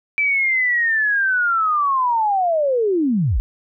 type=linear sweep; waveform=sine; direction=down; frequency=2329 to 37.01 Hz; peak=-15 dBFS; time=0.18-3.4 s; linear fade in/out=0 ms; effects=none